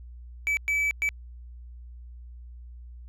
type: tone bursts at uneven times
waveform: triangle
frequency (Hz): 2300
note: D7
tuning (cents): -37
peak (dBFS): -21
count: 3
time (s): 0.47-0.57 / 0.68-0.91 / 1.02-1.09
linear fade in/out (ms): 0
effects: added 60 Hz sine -41 dBFS peak until 3.08 s